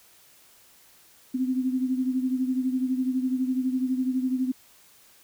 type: beating tone pair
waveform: sine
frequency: 255.5 / 267.5 Hz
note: C4 / C4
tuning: -41 / +38 cents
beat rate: 12 Hz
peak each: -24 / -30 dBFS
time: 1.34-4.52 s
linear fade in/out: 10 ms
effects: white hiss -56 dBFS RMS until 5.23 s